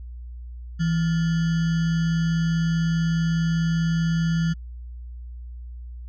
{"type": "tone with sample-and-hold", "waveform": "sine", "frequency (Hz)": 164.81, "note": "E3", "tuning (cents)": 0, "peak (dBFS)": -19, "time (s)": [0.79, 4.54], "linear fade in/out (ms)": 20, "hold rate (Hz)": 1575, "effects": ["added 60 Hz sine -34 dBFS peak until 6.08 s", "resampled to 16000 Hz"]}